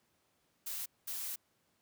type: noise bursts at uneven times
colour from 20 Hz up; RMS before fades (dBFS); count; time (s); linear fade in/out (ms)
blue; -40; 2; 0.66-0.86 / 1.07-1.36; 10
effects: pink hiss -75 dBFS RMS until 1.81 s + high-pass 100 Hz 12 dB/octave